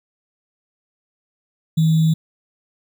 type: tone with sample-and-hold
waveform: sine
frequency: 160 Hz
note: D#3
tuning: 49 cents sharp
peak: -12 dBFS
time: 1.77-2.14 s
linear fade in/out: 10 ms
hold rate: 3675 Hz
effects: none